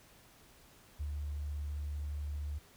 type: tone with ADSR envelope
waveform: sine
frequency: 73.42 Hz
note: D2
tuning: in tune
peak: -33 dBFS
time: 0.99-2.59 s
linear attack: 19 ms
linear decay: 63 ms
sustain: -2 dB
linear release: 15 ms
effects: tanh soft clip ceiling -30 dBFS + pink hiss -61 dBFS RMS until 2.76 s